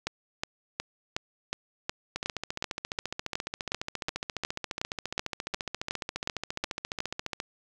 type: two click trains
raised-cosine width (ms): 0.2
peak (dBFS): -12 / -15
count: 20 / 77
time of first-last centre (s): 0.07-7.004 / 2.16-7.401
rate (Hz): 2.74 / 14.5
effects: none